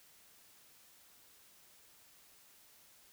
silence, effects white hiss -63 dBFS RMS until 3.12 s

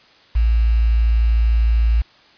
sine tone with quantisation, 56.5 Hz, A1, 47 cents sharp, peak -12 dBFS, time 0.35-2.02 s, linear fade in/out 10 ms, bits 6, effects white hiss -50 dBFS RMS until 2.37 s + resampled to 11025 Hz

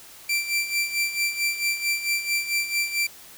sawtooth tone with tremolo, 2349 Hz, D7, in tune, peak -17 dBFS, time 0.29-3.07 s, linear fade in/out 5 ms, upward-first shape sine, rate 4.5 Hz, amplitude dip 70%, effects white hiss -46 dBFS RMS until 3.37 s

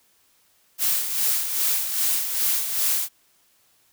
blue noise with tremolo, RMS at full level -21 dBFS, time 0.78-3.09 s, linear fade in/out 50 ms, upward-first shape sine, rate 2.5 Hz, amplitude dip 55%, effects white hiss -62 dBFS RMS until 3.92 s

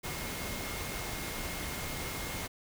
sine tone in noise, 2142 Hz, C7, 40 cents sharp, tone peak -46 dBFS, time 0.03-2.48 s, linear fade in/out 20 ms, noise pink, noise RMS -38 dBFS, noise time 0.03-2.48 s, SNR -11 dB, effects none

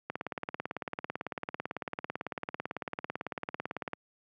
click train, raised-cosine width 0.5 ms, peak -19 dBFS, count 70, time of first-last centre 0.1-3.933 s, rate 18 Hz, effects high-pass 150 Hz 12 dB/octave

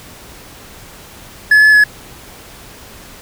triangle tone with pitch steps, 1710 / 1720 / 1698 Hz, A6 / A6 / G#6, -50 / -40 / +38 cents, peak -3 dBFS, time 1.51-1.84 s, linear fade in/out 5 ms, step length 110 ms, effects pink hiss -37 dBFS RMS until 3.21 s

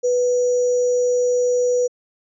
sine tone with sample-and-hold, 493.9 Hz, B4, in tune, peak -15 dBFS, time 0.03-1.88 s, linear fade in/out 20 ms, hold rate 6300 Hz, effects resampled to 24000 Hz

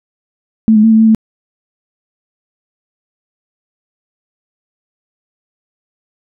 sine tone with pitch steps, 220.8 / 213.2 / 224.2 / 220.2 / 222.7 / 220.2 Hz, A3 / G#3 / A3 / A3 / A3 / A3, +6 / +46 / +33 / +2 / +21 / +2 cents, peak -4 dBFS, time 0.68-1.148 s, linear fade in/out 0 ms, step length 78 ms, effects none

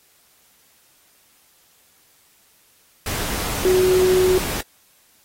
sine tone in noise, 370 Hz, F#4, in tune, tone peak -13 dBFS, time 3.65-4.38 s, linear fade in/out 2 ms, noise pink, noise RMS -26 dBFS, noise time 3.06-4.61 s, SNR +10 dB, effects white hiss -57 dBFS RMS until 5.24 s + AAC 48 kbps

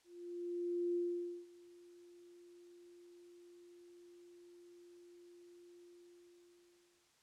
sine tone with ADSR envelope, 349.2 Hz, F4, in tune, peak -33 dBFS, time 0.04-7.13 s, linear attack 910 ms, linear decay 510 ms, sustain -24 dB, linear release 1300 ms, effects white hiss -72 dBFS RMS until 7.22 s + low-pass 8000 Hz 12 dB/octave

